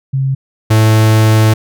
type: tone pair in turn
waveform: sine / 45% pulse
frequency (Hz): 134.5 / 109.42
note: C3 / A2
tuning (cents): +48 / -9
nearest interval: major third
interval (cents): 357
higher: first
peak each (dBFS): -11 / -6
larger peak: second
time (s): 0.13-0.35 / 0.7-1.54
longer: second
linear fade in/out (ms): 10
effects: none